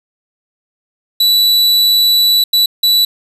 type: tone bursts at uneven times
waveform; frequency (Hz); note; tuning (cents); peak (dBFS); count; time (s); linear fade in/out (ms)
45% pulse; 3951; B7; 0; -8; 3; 1.2-2.44 / 2.53-2.66 / 2.83-3.05; 5
effects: resampled to 32000 Hz + 7-bit